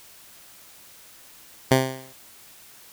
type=tone with exponential decay; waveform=10% pulse; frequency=131.3 Hz; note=C3; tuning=6 cents sharp; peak=-4 dBFS; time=1.71-2.13 s; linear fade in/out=5 ms; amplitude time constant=90 ms; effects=white hiss -49 dBFS RMS until 2.92 s